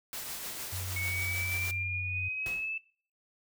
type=noise with tremolo; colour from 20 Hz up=white; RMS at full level=-38 dBFS; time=0.13-1.71 s; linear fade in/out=0 ms; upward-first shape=triangle; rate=6.6 Hz; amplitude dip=35%
type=tone with pitch glide; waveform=sine; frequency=92.5 to 93.09 Hz; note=F#2 to F#2; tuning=0 to +11 cents; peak=-36 dBFS; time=0.72-2.29 s; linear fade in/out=10 ms; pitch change=+11 cents; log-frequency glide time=1.65-2 s
type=exponential sweep; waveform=sine; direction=up; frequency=2206 to 2637 Hz; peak=-32 dBFS; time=0.96-2.78 s; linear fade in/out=5 ms
type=noise with exponential decay; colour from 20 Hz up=pink; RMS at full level=-40 dBFS; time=2.46-2.79 s; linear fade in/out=1 ms; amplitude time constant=71 ms
effects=noise-tail reverb RT60 0.4 s tail -18 dB re dry